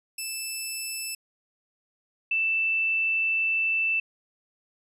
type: tone pair in turn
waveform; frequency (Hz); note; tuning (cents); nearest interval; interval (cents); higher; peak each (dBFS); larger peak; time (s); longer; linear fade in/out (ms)
10% pulse / sine; 2637 / 2654; E7 / E7; 0 / +11; unison; 11; second; -22; neither; 0.18-1.15 / 2.31-4; second; 5
effects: resampled to 32000 Hz